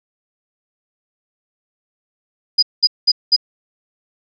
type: tone bursts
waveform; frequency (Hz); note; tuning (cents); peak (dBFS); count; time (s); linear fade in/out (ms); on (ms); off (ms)
sine; 4933; D#8; -16; -8; 4; 2.58-3.364; 10; 46; 200
effects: none

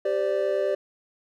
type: chord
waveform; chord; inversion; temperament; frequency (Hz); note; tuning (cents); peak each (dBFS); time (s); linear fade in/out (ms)
triangle; G suspended fourth; none; equal with one note detuned; 392 / 517.8 / 587.3; G4 / C5 / D5; 0 / -18 / 0; -25 / -27 / -23; 0.05-0.75; 5
effects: none

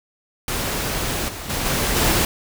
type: noise with level steps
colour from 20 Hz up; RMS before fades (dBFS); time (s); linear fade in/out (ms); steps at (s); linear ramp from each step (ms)
pink; -24 / -32 / -24 / -21 / -18; 0.48-2.25; 2; 1.28 / 1.49 / 1.65 / 1.96; 10
effects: none

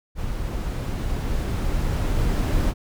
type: noise with level ramp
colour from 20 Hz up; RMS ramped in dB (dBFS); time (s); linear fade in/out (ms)
brown; -28 to -20; 0.15-2.74; 50
effects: none

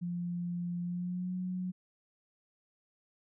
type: tone with pitch glide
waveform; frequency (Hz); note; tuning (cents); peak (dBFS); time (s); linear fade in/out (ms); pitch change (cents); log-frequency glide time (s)
sine; 174.61 to 182.87; F3 to F#3; 0 to -20; -33; 0.01-1.72; 20; +80; 0.82-1.34
effects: none

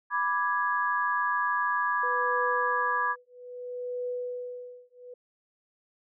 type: chord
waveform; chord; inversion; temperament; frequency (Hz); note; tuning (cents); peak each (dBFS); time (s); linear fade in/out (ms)
sine; G# diminished; first; equal; 987.8 / 1174.7 / 1661.2; B5 / D6 / G#6; 0 / 0 / 0; -29; 0.1-3.16; 50
type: tone with tremolo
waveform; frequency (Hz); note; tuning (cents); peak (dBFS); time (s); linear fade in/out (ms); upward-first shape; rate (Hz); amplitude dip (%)
sine; 493.9; B4; 0; -29; 2.03-5.14; 5; triangle; 0.61; 100
effects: none

